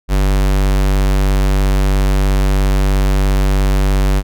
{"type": "tone", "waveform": "square", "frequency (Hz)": 48.48, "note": "G1", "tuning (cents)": -18, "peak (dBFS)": -11, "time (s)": [0.08, 4.23], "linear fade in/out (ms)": 50, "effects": []}